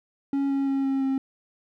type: tone with pitch steps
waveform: triangle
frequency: 277.2 / 274.8 / 272.4 / 270.1 / 267.8 Hz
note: C#4 / C#4 / C#4 / C#4 / C4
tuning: 0 / -15 / -30 / -45 / +40 cents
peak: -20 dBFS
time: 0.33-1.18 s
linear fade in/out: 2 ms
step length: 170 ms
effects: none